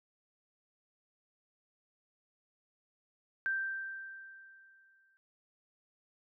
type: tone with exponential decay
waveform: sine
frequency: 1568 Hz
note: G6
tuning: in tune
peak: -29 dBFS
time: 3.46-5.17 s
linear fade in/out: 0 ms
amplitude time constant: 370 ms
effects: none